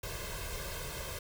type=noise with comb filter; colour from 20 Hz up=pink; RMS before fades=-40 dBFS; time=0.03-1.19 s; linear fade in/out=5 ms; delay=1.9 ms; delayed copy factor=+0.85; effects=none